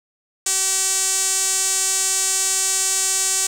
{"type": "tone with band-pass filter", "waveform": "sawtooth", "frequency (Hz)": 382.6, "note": "G4", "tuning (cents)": -42, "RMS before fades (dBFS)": -20, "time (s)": [0.46, 3.47], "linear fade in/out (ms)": 5, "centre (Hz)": 7700, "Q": 3.7, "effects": ["7-bit"]}